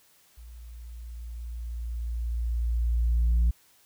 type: tone with level ramp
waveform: sine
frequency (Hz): 58.27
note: A#1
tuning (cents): 0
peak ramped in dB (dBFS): -43 to -16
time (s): 0.37-3.51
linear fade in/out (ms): 10
effects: tanh soft clip ceiling -18 dBFS + white hiss -61 dBFS RMS until 3.85 s